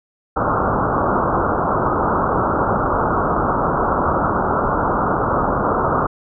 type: low-pass noise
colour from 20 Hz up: white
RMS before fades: -18 dBFS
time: 0.36-6.07 s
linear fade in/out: 10 ms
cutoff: 1400 Hz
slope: 96 dB/octave
effects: none